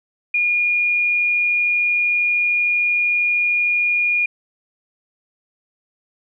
sine tone, 2431 Hz, D#7, 41 cents flat, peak -15 dBFS, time 0.34-4.26 s, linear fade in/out 5 ms, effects none

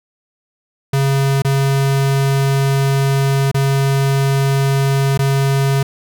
square tone with dropouts, 137.1 Hz, C#3, 19 cents flat, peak -13 dBFS, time 0.93-5.83 s, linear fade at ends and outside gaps 5 ms, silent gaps 1.421-1.447 / 3.515-3.544 / 5.176-5.19 s, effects none

